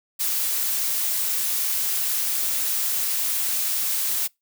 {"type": "noise", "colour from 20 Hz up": "blue", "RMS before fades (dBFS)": -24, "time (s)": [0.19, 4.28], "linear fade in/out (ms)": 20, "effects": ["noise-tail reverb RT60 0.2 s tail -26 dB re dry"]}